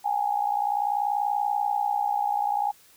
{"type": "tone with amplitude modulation", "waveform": "sine", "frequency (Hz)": 822, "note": "G#5", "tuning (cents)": -18, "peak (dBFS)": -19, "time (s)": [0.04, 2.72], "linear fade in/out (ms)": 20, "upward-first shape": "sine", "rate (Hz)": 60.5, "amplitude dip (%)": 80, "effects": ["white hiss -56 dBFS RMS until 2.96 s"]}